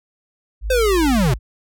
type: tone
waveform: sine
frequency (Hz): 52.4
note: G#1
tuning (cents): +16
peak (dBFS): -21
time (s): 0.61-1.39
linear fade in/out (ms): 50
type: linear sweep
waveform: square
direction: down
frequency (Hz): 526 to 112.6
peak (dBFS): -15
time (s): 0.7-1.34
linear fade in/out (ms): 5
effects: none